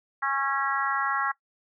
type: harmonic tone with a mistuned harmonic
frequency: 274.9 Hz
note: C#4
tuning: 14 cents flat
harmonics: 3 / 4 / 5 / 6 / 7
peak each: -32 / -29 / -29 / -31 / -34 dBFS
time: 0.22-1.32 s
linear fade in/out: 10 ms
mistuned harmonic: 5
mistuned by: -18 cents
effects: noise-tail reverb RT60 0.1 s tail -20 dB re dry